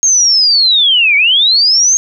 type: linear two-way sweep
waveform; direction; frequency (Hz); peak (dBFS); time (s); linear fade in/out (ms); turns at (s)
sine; down then up; 6500 to 2217 to 6500; -6; 0.03-1.97; 0; 1.16
effects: none